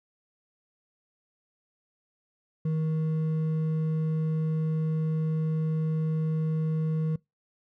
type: tone with hard clipping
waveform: triangle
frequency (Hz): 157.9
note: D#3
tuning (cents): +26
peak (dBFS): -26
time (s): 2.65-7.16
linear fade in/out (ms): 5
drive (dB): 8
effects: noise-tail reverb RT60 0.2 s tail -24 dB re dry

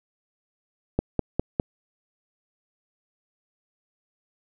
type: click train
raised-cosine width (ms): 2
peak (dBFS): -8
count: 4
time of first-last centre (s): 0.99-1.599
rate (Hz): 4.93
effects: none

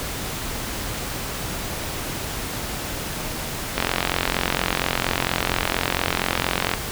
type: click train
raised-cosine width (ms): 0.3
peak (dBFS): -3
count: 132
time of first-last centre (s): 3.78-6.737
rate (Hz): 44.3
effects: pink hiss -29 dBFS RMS until 6.91 s

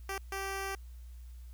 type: tone bursts at uneven times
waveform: 10% pulse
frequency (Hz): 389.5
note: G4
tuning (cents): -11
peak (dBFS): -27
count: 2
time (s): 0.09-0.18 / 0.32-0.75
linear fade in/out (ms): 2
effects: added 60 Hz sine -45 dBFS peak until 1.53 s + white hiss -67 dBFS RMS until 1.53 s

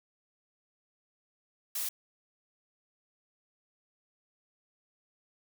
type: noise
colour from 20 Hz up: blue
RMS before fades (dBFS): -34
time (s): 1.75-1.89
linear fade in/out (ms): 5
effects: none

